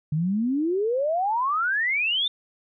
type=exponential sweep; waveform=sine; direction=up; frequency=146.83 to 3641 Hz; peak=-21 dBFS; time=0.12-2.28 s; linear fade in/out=5 ms; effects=none